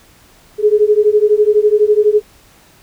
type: beating tone pair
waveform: sine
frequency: 415.3 / 427.3 Hz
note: G#4 / G#4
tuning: 0 / +49 cents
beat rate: 12 Hz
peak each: -11 dBFS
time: 0.58-2.22 s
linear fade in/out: 50 ms
effects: pink hiss -47 dBFS RMS until 2.82 s